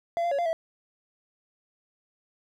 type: tone with pitch steps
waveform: triangle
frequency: 681 / 691 / 560 / 692 / 654 Hz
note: F5 / F5 / C#5 / F5 / E5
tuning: -44 / -19 / +18 / -16 / -14 cents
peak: -22 dBFS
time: 0.17-0.53 s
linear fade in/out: 0 ms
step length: 72 ms
effects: none